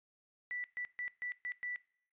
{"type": "tone bursts at uneven times", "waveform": "sine", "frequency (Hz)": 1968, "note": "B6", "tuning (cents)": -7, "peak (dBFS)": -37, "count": 6, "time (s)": [[0.51, 0.64], [0.77, 0.85], [0.99, 1.08], [1.22, 1.32], [1.45, 1.52], [1.63, 1.76]], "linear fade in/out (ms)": 0, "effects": ["noise-tail reverb RT60 0.5 s tail -19 dB re dry", "resampled to 8000 Hz"]}